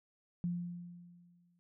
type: tone with exponential decay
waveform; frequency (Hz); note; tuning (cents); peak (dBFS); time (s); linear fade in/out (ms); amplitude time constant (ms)
sine; 174.6; F3; 0; -31; 0.44-1.59; 0; 250
effects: none